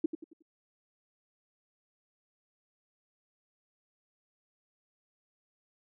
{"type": "tone with echo", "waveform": "sine", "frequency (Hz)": 320, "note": "D#4", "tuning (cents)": 49, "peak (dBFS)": -23, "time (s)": [0.04, 0.06], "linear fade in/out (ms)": 5, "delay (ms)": 91, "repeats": 4, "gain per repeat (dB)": -9, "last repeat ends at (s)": 0.424, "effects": []}